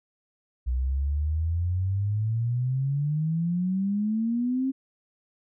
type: exponential sweep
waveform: sine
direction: up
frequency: 60.9 to 270 Hz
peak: -23 dBFS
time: 0.66-4.72 s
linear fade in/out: 20 ms
effects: none